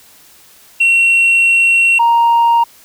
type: tone pair in turn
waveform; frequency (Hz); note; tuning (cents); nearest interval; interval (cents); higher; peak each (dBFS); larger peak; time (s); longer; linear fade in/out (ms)
sine; 2728 / 933.3; F7 / A#5; -41 / +2; octave + perfect fifth; 1857; first; -5; neither; 0.8-1.99 / 1.99-2.64; first; 10
effects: tanh soft clip ceiling -6 dBFS + white hiss -44 dBFS RMS until 2.84 s